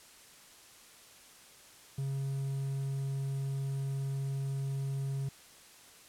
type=tone with quantisation; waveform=triangle; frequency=136.6 Hz; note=C#3; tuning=25 cents flat; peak=-30 dBFS; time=1.98-5.29 s; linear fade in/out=5 ms; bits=10; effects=white hiss -56 dBFS RMS until 6.08 s + low-pass 11000 Hz 12 dB/octave